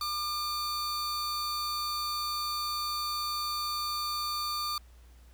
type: tone pair together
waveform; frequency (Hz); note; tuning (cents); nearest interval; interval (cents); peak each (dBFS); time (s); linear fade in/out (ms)
45% pulse; 1200 / 4531; D6 / C#8; +37 / +37; octave + major seventh; 2300; -33 / -34; 0.01-4.78; 2
effects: added 60 Hz sine -52 dBFS peak until 5.33 s + pink hiss -64 dBFS RMS until 5.33 s